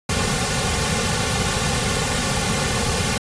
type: noise with comb filter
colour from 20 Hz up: pink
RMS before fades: -21 dBFS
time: 0.09-3.18 s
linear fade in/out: 5 ms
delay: 3.1 ms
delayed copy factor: -1
effects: resampled to 22050 Hz